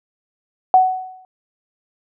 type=tone with exponential decay; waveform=sine; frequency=746 Hz; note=F#5; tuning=14 cents sharp; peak=-5 dBFS; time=0.74-1.25 s; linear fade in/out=1 ms; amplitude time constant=110 ms; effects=none